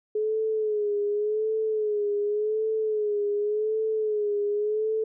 sine tone with vibrato, 424.3 Hz, G#4, 37 cents sharp, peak -23 dBFS, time 0.15-5.04 s, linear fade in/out 5 ms, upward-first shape sine, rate 0.88 Hz, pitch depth 59 cents each way, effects none

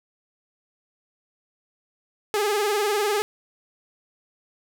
sawtooth tone with vibrato, 414.9 Hz, G#4, 2 cents flat, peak -17 dBFS, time 2.34-3.22 s, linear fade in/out 0 ms, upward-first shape sine, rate 20 Hz, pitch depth 78 cents each way, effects none

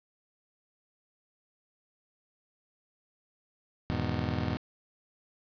25% pulse chord, E major seventh, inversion none, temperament just, 82.41 / 103.01 / 123.61 / 154.51 Hz, E2 / G#2 / B2 / D#3, 0 / -14 / +2 / -12 cents, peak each -31 / -31 / -31 / -36 dBFS, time 3.9-4.57 s, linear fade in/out 0 ms, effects resampled to 11025 Hz + 10-bit

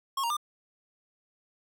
square tone with pitch steps, 1087 / 935 / 1198 Hz, C#6 / A#5 / D6, -34 / +5 / +34 cents, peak -28 dBFS, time 0.17-0.368 s, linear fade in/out 5 ms, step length 66 ms, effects none

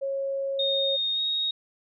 sine tone, 547 Hz, C#5, 23 cents flat, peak -26 dBFS, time 0.01-0.97 s, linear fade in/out 20 ms
sine tone with pitch glide, 3698 to 3752 Hz, A#7 to A#7, -15 to +11 cents, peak -24 dBFS, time 0.59-1.51 s, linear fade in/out 5 ms, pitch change +26 cents, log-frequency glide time 1.13-1.21 s
effects none

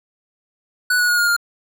square tone with pitch steps, 1480 / 1461.3 / 1442.9 / 1424.6 / 1406.7 Hz, F#6 / F#6 / F#6 / F6 / F6, 0 / -22 / -44 / +34 / +12 cents, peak -15 dBFS, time 0.9-1.365 s, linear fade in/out 5 ms, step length 93 ms, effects none

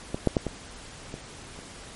clicks, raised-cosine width 2 ms, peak -14 / -6 / -8 / -15 / -22 / -28 dBFS, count 6, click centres 0.145 / 0.273 / 0.368 / 0.467 / 1.141 / 1.59 s, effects pink hiss -44 dBFS RMS until 1.95 s + MP3 48 kbps

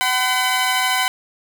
15% pulse tone pair together, 756.5 / 1013 Hz, F#5 / B5, +38 / +44 cents, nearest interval perfect fourth, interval 506 cents, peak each -13 dBFS, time 0.01-1.08 s, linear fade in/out 0 ms, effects 7-bit

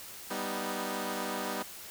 10% pulse chord, G augmented, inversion none, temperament equal, 196 / 246.9 / 311.1 Hz, G3 / B3 / D#4, 0 / 0 / 0 cents, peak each -29 / -29 / -31 dBFS, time 0.3-1.63 s, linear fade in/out 10 ms, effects white hiss -46 dBFS RMS until 1.9 s

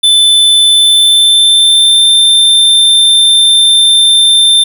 square tone with pitch glide, 3520 to 3575 Hz, A7 to A7, 0 to +27 cents, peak -4 dBFS, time 0.03-4.64 s, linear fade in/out 10 ms, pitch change +27 cents, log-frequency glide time 0.7-2.07 s, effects 7-bit

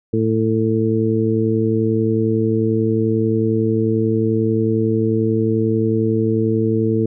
harmonic tone, 111.2 Hz, A2, 19 cents sharp, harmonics 1 / 2 / 3 / 4, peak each -20 / -20 / -20 / -20 dBFS, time 0.13-7.06 s, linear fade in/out 5 ms, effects none

